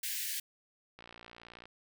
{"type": "high-pass noise", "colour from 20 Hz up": "white", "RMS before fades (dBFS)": -37, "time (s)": [0.03, 0.4], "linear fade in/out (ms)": 5, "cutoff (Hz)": 1600, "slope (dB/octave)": 96}
{"type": "click train", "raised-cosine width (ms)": 0.3, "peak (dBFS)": -34, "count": 40, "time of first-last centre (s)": [0.99, 1.656], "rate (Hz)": 58.6}
{"effects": []}